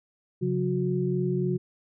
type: tone cluster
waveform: sine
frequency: 137.4 / 180.9 / 364.1 Hz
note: C#3 / F#3 / F#4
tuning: -15 / -39 / -28 cents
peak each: -28 dBFS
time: 0.41-1.58 s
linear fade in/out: 20 ms
effects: none